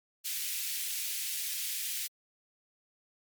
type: high-pass noise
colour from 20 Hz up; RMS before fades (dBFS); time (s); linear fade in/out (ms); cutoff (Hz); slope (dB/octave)
white; -35; 0.24-2.08; 20; 2100; 24
effects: MP3 96 kbps